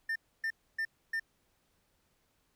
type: tone bursts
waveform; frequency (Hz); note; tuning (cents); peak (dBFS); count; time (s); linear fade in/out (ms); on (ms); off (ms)
triangle; 1799; A6; +38; -29; 4; 0.09-1.198; 5; 67; 280
effects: pink hiss -74 dBFS RMS until 2.55 s